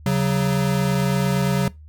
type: tone pair together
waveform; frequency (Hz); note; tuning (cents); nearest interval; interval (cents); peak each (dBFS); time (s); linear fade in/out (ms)
square; 137.11 / 186; C#3 / F#3; -19 / +9; perfect fourth; 528; -21; 0.06-1.68; 2
effects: noise-tail reverb RT60 0.2 s tail -21 dB re dry + added 76 Hz sine -40 dBFS peak until 1.88 s